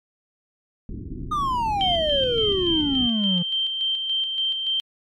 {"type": "low-pass noise", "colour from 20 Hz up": "pink", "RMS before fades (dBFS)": -33, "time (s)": [0.89, 3.07], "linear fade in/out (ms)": 2, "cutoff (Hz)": 360, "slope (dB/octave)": 48}
{"type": "exponential sweep", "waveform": "triangle", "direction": "down", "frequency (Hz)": [1243, 169.3], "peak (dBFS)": -19, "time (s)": [1.31, 3.43], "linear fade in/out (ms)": 10}
{"type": "tone with tremolo", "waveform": "sine", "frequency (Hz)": 3136, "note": "G7", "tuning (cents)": 0, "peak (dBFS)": -20, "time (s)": [1.81, 4.8], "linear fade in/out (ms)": 0, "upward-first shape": "square", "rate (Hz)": 3.5, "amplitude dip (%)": 40}
{"effects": ["MP3 64 kbps"]}